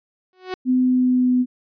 sawtooth tone with exponential growth, 370 Hz, F#4, in tune, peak -18 dBFS, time 0.33-0.54 s, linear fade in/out 1 ms, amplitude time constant 44 ms
sine tone with pitch glide, 254.4 to 250.6 Hz, C4 to B3, -48 to +25 cents, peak -14 dBFS, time 0.65-1.46 s, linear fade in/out 50 ms, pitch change -27 cents, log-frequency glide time 0.77-1.34 s
effects resampled to 11025 Hz

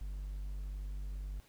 triangle tone, 49 Hz, G1, in tune, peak -36 dBFS, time 0.01-1.4 s, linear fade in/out 0 ms, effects pink hiss -65 dBFS RMS until 1.48 s

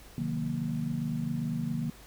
sine chord, C half-diminished seventh, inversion none, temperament equal with one note detuned, 130.81 / 155.56 / 182.98 / 233.1 Hz, C3 / Eb3 / Gb3 / Bb3, 0 / 0 / -19 / 0 cents, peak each -38 / -33 / -38 / -33 dBFS, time 0.18-1.9 s, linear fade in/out 2 ms, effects added 50 Hz sine -54 dBFS peak until 2.06 s + pink hiss -53 dBFS RMS until 2.06 s

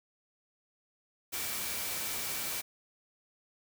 sine tone in noise, 2315 Hz, D7, 25 cents flat, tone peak -47 dBFS, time 1.32-2.62 s, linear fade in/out 20 ms, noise white, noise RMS -36 dBFS, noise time 1.32-2.62 s, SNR -14 dB, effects none

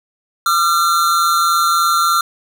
square tone pair together, 1200 / 1363.3 Hz, D6 / F6, +37 / -42 cents, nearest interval major second, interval 221 cents, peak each -18 / -14 dBFS, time 0.46-2.21 s, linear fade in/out 2 ms, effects none

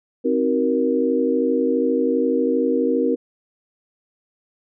sine chord, C half-diminished seventh, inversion none, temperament just, 261.6 / 314 / 376.7 / 470.9 Hz, C4 / Eb4 / Gb4 / Bb4, 0 / +16 / +31 / +18 cents, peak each -21 / -24 / -25 / -20 dBFS, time 0.24-3.16 s, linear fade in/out 20 ms, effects none

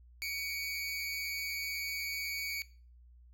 25% pulse tone pair together, 2252 / 2414 Hz, C#7 / D7, +27 / +47 cents, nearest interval minor second, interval 120 cents, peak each -32 / -40 dBFS, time 0.22-2.62 s, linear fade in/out 0 ms, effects noise-tail reverb RT60 0.4 s tail -20 dB re dry + added 60 Hz sine -55 dBFS peak until 3.33 s

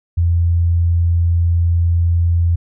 sine tone, 85.2 Hz, F2, 42 cents flat, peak -11 dBFS, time 0.17-2.56 s, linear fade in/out 10 ms, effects none

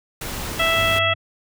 pink noise, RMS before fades -29 dBFS, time 0.21-0.99 s, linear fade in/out 5 ms
harmonic tone, 660 Hz, E5, 2 cents sharp, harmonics 1 / 2 / 3 / 4 / 5, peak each -23 / -23 / -23 / -23 / -23 dBFS, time 0.59-1.14 s, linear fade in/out 10 ms
triangle tone, 98.8 Hz, G2, 14 cents sharp, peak -26 dBFS, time 0.75-1.15 s, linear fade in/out 20 ms
effects none

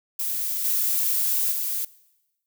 violet noise with level steps, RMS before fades -27 / -23 / -27 dBFS, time 0.19-1.85 s, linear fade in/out 5 ms, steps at 0.64 / 1.51 s, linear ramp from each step 10 ms, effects noise-tail reverb RT60 1.0 s tail -21 dB re dry

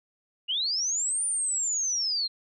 sine linear two-way sweep, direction up then down, 2781 to 9310 to 4118 Hz, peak -25 dBFS, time 0.48-2.28 s, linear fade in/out 20 ms, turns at 1.25 s, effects none

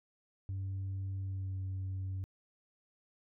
sine tone with pitch glide, 96.4 to 94.91 Hz, G2 to F#2, -28 to +45 cents, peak -33 dBFS, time 0.49-2.24 s, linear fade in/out 0 ms, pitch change -27 cents, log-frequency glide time 1.21-1.57 s, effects tanh soft clip ceiling -34 dBFS

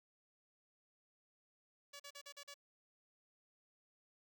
5% pulse tone bursts, 570 Hz, C#5, 48 cents sharp, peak -39 dBFS, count 6, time 1.93-2.543 s, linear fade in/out 10 ms, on 68 ms, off 41 ms, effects none

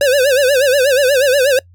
square tone with vibrato, 539 Hz, C#5, 49 cents flat, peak -10 dBFS, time 0.01-1.59 s, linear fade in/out 2 ms, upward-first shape sine, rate 8.3 Hz, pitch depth 140 cents each way, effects noise-tail reverb RT60 0.1 s tail -24 dB re dry + added 88 Hz sine -42 dBFS peak until 1.74 s

